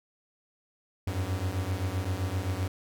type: beating tone pair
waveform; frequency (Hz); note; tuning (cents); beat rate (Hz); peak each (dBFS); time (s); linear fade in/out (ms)
45% pulse; 89.2 / 96.9; F2 / G2; +37 / -20; 7.7; -32 / -31; 1.07-2.68; 5
effects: none